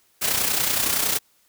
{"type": "noise with amplitude modulation", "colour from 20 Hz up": "white", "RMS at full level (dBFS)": -20, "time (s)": [0.21, 1.19], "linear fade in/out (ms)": 20, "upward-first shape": "sine", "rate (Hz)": 30.7, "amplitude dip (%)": 55, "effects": ["white hiss -62 dBFS RMS until 1.48 s"]}